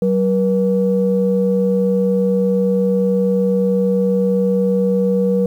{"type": "tone pair together", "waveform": "sine", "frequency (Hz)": [189.2, 480.8], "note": ["F#3", "B4"], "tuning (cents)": [39, -46], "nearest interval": "octave + major third", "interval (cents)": 1615, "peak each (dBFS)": -15, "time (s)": [0.02, 5.46], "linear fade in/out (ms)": 2, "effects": ["tanh soft clip ceiling -5 dBFS", "8-bit"]}